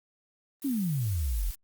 blue noise, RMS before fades -43 dBFS, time 0.62-1.55 s, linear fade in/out 2 ms
sine exponential sweep, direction down, 293.5 to 38.96 Hz, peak -26 dBFS, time 0.64-1.51 s, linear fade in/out 10 ms
effects Opus 32 kbps

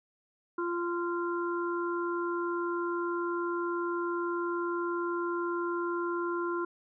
harmonic tone, 346.1 Hz, F4, 16 cents flat, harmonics 1 / 3 / 4, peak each -31 / -36 / -37 dBFS, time 0.58-6.65 s, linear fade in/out 5 ms, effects none

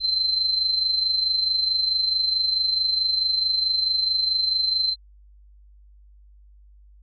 sine tone with amplitude modulation, 4097 Hz, C8, 37 cents flat, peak -17 dBFS, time 0-4.96 s, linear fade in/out 50 ms, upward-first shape sine, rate 24.6 Hz, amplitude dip 55%, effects added 50 Hz sine -48 dBFS peak until 7.02 s

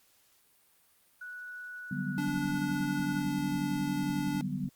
sine tone with pitch glide, 1474 to 1460.4 Hz, F#6 to F#6, -7 to -23 cents, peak -40 dBFS, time 1.21-3.22 s, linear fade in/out 5 ms, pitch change -16 cents, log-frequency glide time 1.94-2.34 s
sine chord, G major seventh, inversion second, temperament equal, 146.83 / 185 / 196 / 246.9 Hz, D3 / F#3 / G3 / B3, 0 / 0 / 0 / 0 cents, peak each -37 dBFS, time 1.91-4.69 s, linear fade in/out 5 ms
square tone, 289.1 Hz, D4, 27 cents flat, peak -33 dBFS, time 2.18-4.41 s, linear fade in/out 0 ms
effects white hiss -66 dBFS RMS until 4.75 s + Opus 48 kbps

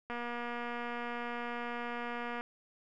click train, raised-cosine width 0.5 ms, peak -25 dBFS, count 553, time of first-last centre 0.1-2.41 s, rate 239 Hz, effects none

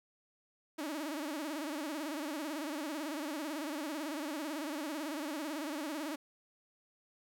sawtooth tone with vibrato, 299.5 Hz, D4, 34 cents sharp, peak -33 dBFS, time 0.78-6.16 s, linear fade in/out 10 ms, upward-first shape sine, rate 18 Hz, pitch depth 140 cents each way, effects 11-bit

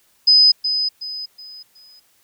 sine tone with echo, 5020 Hz, D#8, 15 cents sharp, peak -8 dBFS, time 0.27-0.52 s, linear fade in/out 10 ms, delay 370 ms, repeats 4, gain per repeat -9 dB, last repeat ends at 2 s, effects white hiss -59 dBFS RMS until 2.23 s

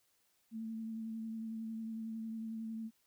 sine tone with vibrato, 223.3 Hz, A3, 26 cents sharp, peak -39 dBFS, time 0.51-2.91 s, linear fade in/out 50 ms, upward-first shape triangle, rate 11 Hz, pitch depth 24 cents each way, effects white hiss -75 dBFS RMS until 3.06 s

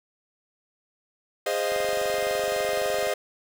45% pulse chord, F minor seventh, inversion first, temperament equal with one note detuned, 411 / 523.3 / 622.3 / 698.5 Hz, Ab4 / C5 / Eb5 / F5, -18 / 0 / 0 / 0 cents, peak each -31 / -29 / -28 / -32 dBFS, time 1.46-3.14 s, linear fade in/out 5 ms
click train, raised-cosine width 1 ms, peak -25 dBFS, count 33, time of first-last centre 1.72-3.07 s, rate 23.7 Hz
effects none

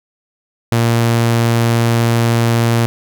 sawtooth tone, 116.54 Hz, A#2, in tune, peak -7 dBFS, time 0.72-2.86 s, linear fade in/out 0 ms, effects none

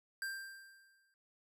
square tone with exponential decay, 1582 Hz, G6, 15 cents sharp, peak -37 dBFS, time 0.22-1.14 s, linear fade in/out 1 ms, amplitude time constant 200 ms, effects none

